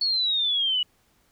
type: exponential sweep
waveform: sine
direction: down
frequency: 4435 to 2914 Hz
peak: -21 dBFS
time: 0.01-0.83 s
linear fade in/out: 5 ms
effects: pink hiss -65 dBFS RMS until 1.31 s